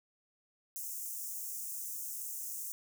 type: high-pass noise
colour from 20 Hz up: white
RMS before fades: -41 dBFS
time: 0.76-2.72 s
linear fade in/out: 0 ms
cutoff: 6100 Hz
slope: 48 dB/octave
effects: none